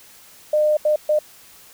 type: tone bursts at uneven times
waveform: sine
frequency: 606 Hz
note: D#5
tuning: 46 cents flat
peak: -14 dBFS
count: 3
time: 0.53-0.77 / 0.85-0.96 / 1.09-1.19 s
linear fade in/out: 5 ms
effects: white hiss -47 dBFS RMS until 1.73 s